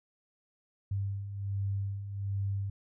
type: beating tone pair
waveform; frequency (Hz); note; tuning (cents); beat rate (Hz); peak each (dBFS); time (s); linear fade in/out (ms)
sine; 98 / 99.3; G2 / G2; 0 / +23; 1.3; -39 / -32; 0.91-2.7; 5
effects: none